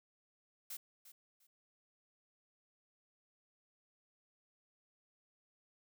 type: noise with echo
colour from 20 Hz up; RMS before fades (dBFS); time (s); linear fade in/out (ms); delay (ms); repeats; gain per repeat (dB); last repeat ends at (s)
blue; -45; 0.7-0.77; 5; 350; 2; -13; 1.47
effects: none